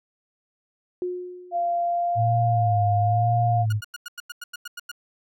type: tone with exponential decay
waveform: sine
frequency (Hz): 360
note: F#4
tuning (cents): -47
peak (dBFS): -23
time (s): 1.02-1.99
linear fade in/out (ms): 1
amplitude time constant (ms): 210
type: tone with pitch glide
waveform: sine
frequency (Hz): 692 to 706.9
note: F5 to F5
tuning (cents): -16 to +21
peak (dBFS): -21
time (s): 1.51-3.66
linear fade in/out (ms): 50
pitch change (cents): +37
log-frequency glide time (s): 1.81-2.77
type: tone with vibrato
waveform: sine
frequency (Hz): 110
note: A2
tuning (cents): 0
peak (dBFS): -20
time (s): 2.15-3.81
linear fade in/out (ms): 50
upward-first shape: sine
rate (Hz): 1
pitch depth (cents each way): 100
type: tone bursts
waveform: sawtooth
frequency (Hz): 1437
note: F6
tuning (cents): +49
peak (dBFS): -29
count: 11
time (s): 3.7-4.916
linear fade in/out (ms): 5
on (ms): 26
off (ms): 93
effects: none